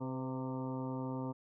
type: harmonic tone with a mistuned harmonic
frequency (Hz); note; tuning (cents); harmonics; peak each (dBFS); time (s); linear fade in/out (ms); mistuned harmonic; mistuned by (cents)
130.81; C3; 0; 1 / 2 / 3 / 4 / 5 / 6 / 7 / 8 / 9; -41 / -39 / -48 / -46 / -53 / -57 / -47 / -56 / -53; 0-1.33; 20; 4; -30
effects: none